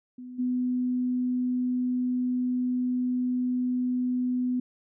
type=tone with level steps; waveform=sine; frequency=250 Hz; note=B3; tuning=21 cents sharp; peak=-38 / -24 dBFS; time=0.18-4.6 s; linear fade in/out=5 ms; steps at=0.38 s; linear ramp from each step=20 ms; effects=none